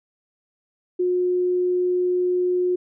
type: tone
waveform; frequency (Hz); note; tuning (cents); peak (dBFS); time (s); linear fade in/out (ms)
sine; 360.6; F#4; -45; -18; 0.99-2.76; 10
effects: none